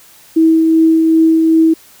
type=tone with tremolo; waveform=sine; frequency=323 Hz; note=E4; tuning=35 cents flat; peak=-5 dBFS; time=0.36-1.74 s; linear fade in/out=10 ms; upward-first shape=triangle; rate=2.6 Hz; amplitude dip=30%; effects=white hiss -43 dBFS RMS until 2 s